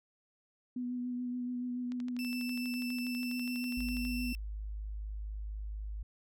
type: tone with vibrato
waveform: sine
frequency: 246.9 Hz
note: B3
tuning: in tune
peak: -34 dBFS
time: 0.76-4.33 s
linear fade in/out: 5 ms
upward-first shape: sine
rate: 7 Hz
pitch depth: 18 cents each way
type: click train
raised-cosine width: 0.2 ms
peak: -33 dBFS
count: 27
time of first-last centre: 1.92-4.051 s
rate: 12.2 Hz
type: tone with pitch glide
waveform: 30% pulse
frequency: 2654 to 2679 Hz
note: E7 to E7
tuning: +11 to +27 cents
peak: -37 dBFS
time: 2.19-4.35 s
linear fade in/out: 0 ms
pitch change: +16 cents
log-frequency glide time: 3.11-3.62 s
type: tone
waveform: sine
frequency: 52.1 Hz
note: G#1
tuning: 6 cents sharp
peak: -37 dBFS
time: 3.77-6.03 s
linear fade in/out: 5 ms
effects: none